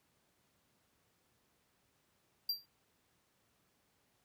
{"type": "tone with exponential decay", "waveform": "square", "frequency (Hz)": 4727, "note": "D8", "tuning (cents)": 10, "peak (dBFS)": -30, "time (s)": [2.49, 2.66], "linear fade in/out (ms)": 5, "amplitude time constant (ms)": 35, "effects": ["pink hiss -75 dBFS RMS until 4.24 s", "high-pass 80 Hz 12 dB/octave"]}